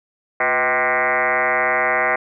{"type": "tone with frequency modulation", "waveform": "sine", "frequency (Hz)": 1318.5, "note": "E6", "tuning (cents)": 0, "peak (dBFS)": -15, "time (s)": [0.4, 2.16], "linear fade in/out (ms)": 5, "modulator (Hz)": 137, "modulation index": 6, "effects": []}